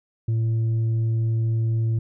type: tone with tanh clipping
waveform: sine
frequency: 113 Hz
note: A2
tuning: 47 cents sharp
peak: -20 dBFS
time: 0.28-1.99 s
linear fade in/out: 5 ms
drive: 3 dB
effects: none